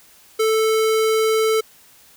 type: tone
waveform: square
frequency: 440 Hz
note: A4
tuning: in tune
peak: -16 dBFS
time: 0.39-1.61 s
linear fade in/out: 10 ms
effects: white hiss -50 dBFS RMS until 2.16 s